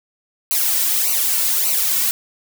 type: noise with flanger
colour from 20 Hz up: blue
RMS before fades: -18 dBFS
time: 0.51-2.11 s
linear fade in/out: 0 ms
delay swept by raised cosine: 0.57 to 2.47 ms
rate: 1.7 Hz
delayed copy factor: -0.85
effects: none